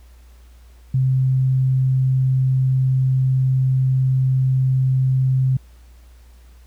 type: tone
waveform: sine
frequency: 130.81 Hz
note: C3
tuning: in tune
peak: -14 dBFS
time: 0.94-5.57 s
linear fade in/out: 5 ms
effects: added 60 Hz sine -43 dBFS peak until 6.66 s + pink hiss -57 dBFS RMS until 6.66 s